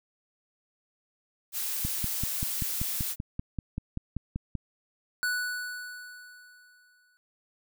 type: noise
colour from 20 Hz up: blue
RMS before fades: -32 dBFS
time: 1.52-3.16 s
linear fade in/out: 50 ms
type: click train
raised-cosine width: 5 ms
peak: -19 dBFS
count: 15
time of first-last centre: 1.85-4.553 s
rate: 5.18 Hz
type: tone with exponential decay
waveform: square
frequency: 1480 Hz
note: F#6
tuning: in tune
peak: -26 dBFS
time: 5.23-7.17 s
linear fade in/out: 0 ms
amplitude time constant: 420 ms
effects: none